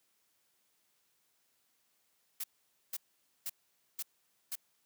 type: noise bursts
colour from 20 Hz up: blue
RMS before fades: -38 dBFS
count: 5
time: 2.4-4.555 s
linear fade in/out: 5 ms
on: 39 ms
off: 490 ms
effects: white hiss -75 dBFS RMS until 4.85 s + high-pass 100 Hz 12 dB/octave